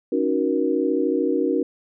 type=chord; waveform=sine; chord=D# minor seventh; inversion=third; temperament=equal with one note detuned; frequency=277.2 / 311.1 / 370 / 472.9 Hz; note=C#4 / D#4 / F#4 / A#4; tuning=0 / 0 / 0 / +25 cents; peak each=-24 dBFS; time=0.12-1.63 s; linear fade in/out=5 ms; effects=none